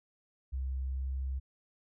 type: tone with pitch glide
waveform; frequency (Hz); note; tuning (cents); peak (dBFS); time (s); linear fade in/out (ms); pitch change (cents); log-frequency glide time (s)
sine; 65.7 to 66.2; C2 to C2; +8 to +21; -32; 0.52-1.4; 20; +13; 0.82-1.12
effects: none